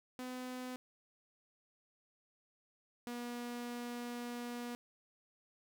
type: tone pair in turn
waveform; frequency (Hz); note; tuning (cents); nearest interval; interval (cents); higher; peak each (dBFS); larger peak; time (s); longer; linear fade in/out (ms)
sawtooth; 252.8 / 241; B3 / B3; +41 / -42; minor second; 83; first; -38 / -37; second; 0.19-0.76 / 3.07-4.75; second; 0
effects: none